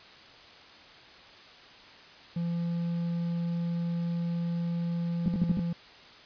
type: tone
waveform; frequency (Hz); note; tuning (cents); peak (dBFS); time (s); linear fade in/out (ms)
triangle; 170.5; F3; -41; -26; 2.36-5.73; 5
type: tone bursts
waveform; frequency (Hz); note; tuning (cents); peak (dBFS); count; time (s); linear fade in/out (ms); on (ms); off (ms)
sine; 190; F#3; +46; -22; 5; 5.26-5.593; 0; 21; 57
effects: white hiss -51 dBFS RMS until 6.25 s + resampled to 11025 Hz